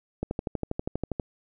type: click train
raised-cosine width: 2 ms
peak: -15 dBFS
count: 13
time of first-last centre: 0.23-1.198 s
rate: 12.4 Hz
effects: none